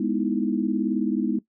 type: chord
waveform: sine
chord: E major seventh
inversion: first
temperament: equal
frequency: 207.7 / 246.9 / 311.1 / 329.6 Hz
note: G#3 / B3 / D#4 / E4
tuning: 0 / 0 / 0 / 0 cents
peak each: -26 / -26 / -27 / -29 dBFS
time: 0-1.39 s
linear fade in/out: 5 ms
effects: noise-tail reverb RT60 0.1 s tail -17 dB re dry